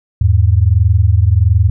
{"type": "tone pair together", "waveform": "sine", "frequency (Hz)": [82.41, 103.83], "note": ["E2", "G#2"], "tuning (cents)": [0, 0], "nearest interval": "major third", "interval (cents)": 400, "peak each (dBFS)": -10, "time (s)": [0.21, 1.7], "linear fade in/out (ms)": 5, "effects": []}